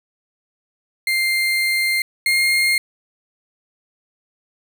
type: tone pair in turn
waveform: 35% pulse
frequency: 2100 / 2126 Hz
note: C7 / C7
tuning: +6 / +27 cents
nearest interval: unison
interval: 21 cents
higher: second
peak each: -15 / -13 dBFS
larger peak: second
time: 1.07-2.02 / 2.26-2.78 s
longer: first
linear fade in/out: 2 ms
effects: none